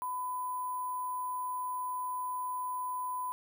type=tone with sample-and-hold; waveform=sine; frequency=1003 Hz; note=B5; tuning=26 cents sharp; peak=-33 dBFS; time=0.02-3.32 s; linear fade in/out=0 ms; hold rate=11025 Hz; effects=none